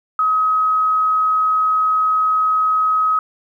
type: tone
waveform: sine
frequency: 1270 Hz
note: D#6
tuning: 35 cents sharp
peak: -13 dBFS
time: 0.19-3.19 s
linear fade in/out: 2 ms
effects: 9-bit